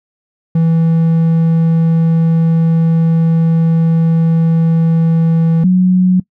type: tone pair in turn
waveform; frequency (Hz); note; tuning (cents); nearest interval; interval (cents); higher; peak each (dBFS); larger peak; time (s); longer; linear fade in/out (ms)
triangle / sine; 164.1 / 183.24; E3 / F#3; -8 / -17; major second; 191; second; -6; neither; 0.55-5.64 / 5.64-6.2; first; 5
effects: noise-tail reverb RT60 0.1 s tail -22 dB re dry